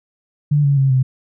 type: tone with pitch steps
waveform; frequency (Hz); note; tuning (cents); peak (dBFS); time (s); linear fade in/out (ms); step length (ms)
sine; 146.83 / 141.01 / 135.42 / 130.06; D3 / C#3 / C#3 / C3; 0 / +30 / -40 / -10; -11; 0.51-1.03; 10; 130
effects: none